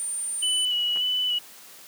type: tone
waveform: sine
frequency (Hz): 9020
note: C#9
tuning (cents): +29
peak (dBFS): -27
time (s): 0-0.65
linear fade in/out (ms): 0
type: tone with vibrato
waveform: sine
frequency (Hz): 2960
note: F#7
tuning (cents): 0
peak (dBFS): -22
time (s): 0.42-1.39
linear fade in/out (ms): 10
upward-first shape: square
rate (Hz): 1.7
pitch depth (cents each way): 19
type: clicks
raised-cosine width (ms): 0.5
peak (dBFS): -26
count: 2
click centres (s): 0.96 / 0.972
effects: white hiss -47 dBFS RMS until 1.87 s + high-pass 150 Hz 12 dB/octave

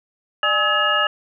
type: tone cluster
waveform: sine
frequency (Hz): 596 / 829 / 1278 / 1699 / 2843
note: D5 / G#5 / D#6 / G#6 / F7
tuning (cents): +25 / -3 / +46 / +39 / +30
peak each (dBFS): -25 / -28 / -20 / -21 / -21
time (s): 0.43-1.07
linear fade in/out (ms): 2
effects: none

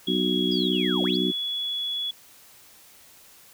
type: harmonic tone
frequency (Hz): 61.74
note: B1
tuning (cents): 0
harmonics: 3 / 4 / 5 / 6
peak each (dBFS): -28 / -28 / -28 / -28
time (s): 0.07-1.32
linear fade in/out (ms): 20
type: tone with pitch glide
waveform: sine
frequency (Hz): 3331 to 3387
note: G#7 to G#7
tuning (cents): +4 to +33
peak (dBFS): -26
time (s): 0.07-2.11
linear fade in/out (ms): 5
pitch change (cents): +29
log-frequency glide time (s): 0.99-1.24
type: linear two-way sweep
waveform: sine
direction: down then up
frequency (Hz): 5070 to 455.8 to 5070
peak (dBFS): -33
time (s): 0.51-1.17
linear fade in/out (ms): 10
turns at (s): 1.03
effects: white hiss -52 dBFS RMS until 3.53 s

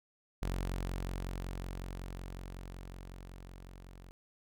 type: tone with level ramp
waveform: sawtooth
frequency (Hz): 45.4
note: F#1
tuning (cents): -32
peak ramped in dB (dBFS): -29 to -47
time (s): 0.42-4.11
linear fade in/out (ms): 0
effects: none

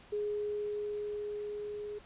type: tone with level ramp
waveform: sine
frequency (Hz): 416.5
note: G#4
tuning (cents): +5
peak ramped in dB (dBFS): -31 to -38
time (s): 0.12-1.99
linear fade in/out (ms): 10
effects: pink hiss -57 dBFS RMS until 2.05 s + resampled to 8000 Hz

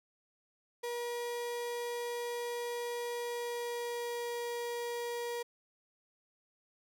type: tone with pitch glide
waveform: 35% pulse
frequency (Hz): 478.6 to 475.8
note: A#4 to A#4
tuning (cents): +46 to +35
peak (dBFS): -34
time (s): 0.83-5.43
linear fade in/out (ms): 10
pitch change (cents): -11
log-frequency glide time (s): 3.15-4.38
effects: none

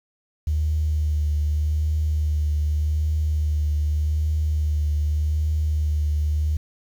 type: tone with vibrato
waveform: triangle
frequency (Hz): 76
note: D#2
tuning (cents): -40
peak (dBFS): -15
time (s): 0.47-6.57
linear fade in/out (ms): 5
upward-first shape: triangle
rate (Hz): 0.84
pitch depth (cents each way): 31
effects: tanh soft clip ceiling -17 dBFS + 8-bit

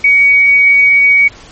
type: tone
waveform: sine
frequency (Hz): 2252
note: C#7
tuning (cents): +27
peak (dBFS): -4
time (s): 0.04-1.28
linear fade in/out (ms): 5
effects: pink hiss -36 dBFS RMS until 1.51 s + MP3 32 kbps

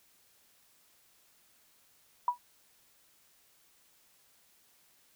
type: tone with exponential decay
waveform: sine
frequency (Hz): 974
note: B5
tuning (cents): -24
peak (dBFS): -21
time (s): 2.28-2.38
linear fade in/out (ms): 2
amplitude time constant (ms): 21
effects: white hiss -66 dBFS RMS until 5.15 s

